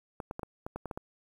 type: clicks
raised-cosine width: 1 ms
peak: -23 dBFS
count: 9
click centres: 0.202 / 0.311 / 0.394 / 0.432 / 0.665 / 0.76 / 0.857 / 0.912 / 0.975 s
effects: 9-bit